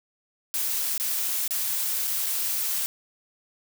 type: noise with dropouts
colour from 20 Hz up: blue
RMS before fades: -27 dBFS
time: 0.54-2.86 s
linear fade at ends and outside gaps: 0 ms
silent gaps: 0.978-0.999 / 1.478-1.508 / 2.073-2.077 / 2.261-2.265 s
effects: none